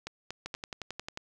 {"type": "two click trains", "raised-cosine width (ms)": 0.2, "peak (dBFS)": [-20, -20], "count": [9, 3], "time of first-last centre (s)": [[0.46, 1.174], [0.07, 0.542]], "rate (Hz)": [11.2, 4.24], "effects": []}